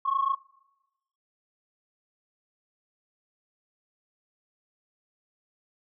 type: tone pair together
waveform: sine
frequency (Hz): 1078 / 1105.1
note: C#6 / C#6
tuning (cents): -49 / -6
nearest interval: unison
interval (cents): 43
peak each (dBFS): -26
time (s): 0.05-0.35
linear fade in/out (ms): 10
effects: noise-tail reverb RT60 0.9 s tail -20 dB re dry + tanh soft clip ceiling -16 dBFS